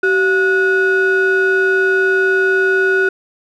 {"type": "ring-modulated tone", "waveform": "triangle", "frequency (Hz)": 540, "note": "C#5", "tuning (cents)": -45, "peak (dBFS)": -6, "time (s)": [0.03, 3.09], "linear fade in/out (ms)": 5, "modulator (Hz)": 922, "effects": []}